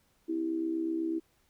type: tone with amplitude modulation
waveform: sine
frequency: 327.1 Hz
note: E4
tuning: 13 cents flat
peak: -26 dBFS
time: 0.28-1.2 s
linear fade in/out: 20 ms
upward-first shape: sine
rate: 68 Hz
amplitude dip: 65%
effects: pink hiss -70 dBFS RMS until 1.49 s